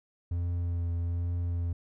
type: tone with vibrato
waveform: triangle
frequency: 86.2 Hz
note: F2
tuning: 22 cents flat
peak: -26 dBFS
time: 0.31-1.73 s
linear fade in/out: 5 ms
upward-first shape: triangle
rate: 1.2 Hz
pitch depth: 20 cents each way
effects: none